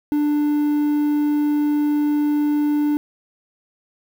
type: tone with quantisation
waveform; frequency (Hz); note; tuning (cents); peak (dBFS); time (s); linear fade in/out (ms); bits
triangle; 295.6; D4; +11; -14; 0.12-2.97; 0; 7
effects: none